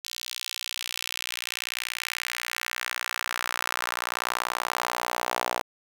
sawtooth tone with high-pass filter sweep, 60.4 Hz, B1, 38 cents flat, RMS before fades -32 dBFS, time 0.04-5.62 s, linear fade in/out 10 ms, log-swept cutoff 3900 to 740 Hz, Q 1.8, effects 8-bit

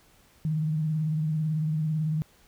sine tone with vibrato, 155.56 Hz, D#3, in tune, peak -24 dBFS, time 0.45-2.22 s, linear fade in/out 0 ms, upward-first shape triangle, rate 18 Hz, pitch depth 61 cents each way, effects pink hiss -60 dBFS RMS until 2.47 s

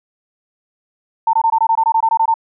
sine tone bursts, 900 Hz, A5, 39 cents sharp, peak -10 dBFS, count 13, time 1.27-2.341 s, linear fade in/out 5 ms, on 63 ms, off 21 ms, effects none

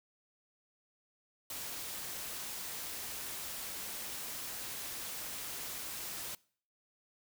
white noise, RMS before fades -42 dBFS, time 1.5-6.35 s, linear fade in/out 2 ms, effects noise-tail reverb RT60 0.5 s tail -23 dB re dry

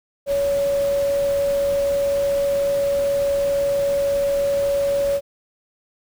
sine tone in noise, 562 Hz, C#5, 24 cents sharp, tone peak -17 dBFS, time 0.26-5.21 s, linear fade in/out 50 ms, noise pink, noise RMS -35 dBFS, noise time 0.26-5.21 s, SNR +15 dB, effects none

